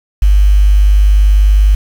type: tone with quantisation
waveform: sine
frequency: 50.1 Hz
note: G1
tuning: 38 cents sharp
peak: -4 dBFS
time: 0.22-1.75 s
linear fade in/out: 5 ms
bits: 5
effects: none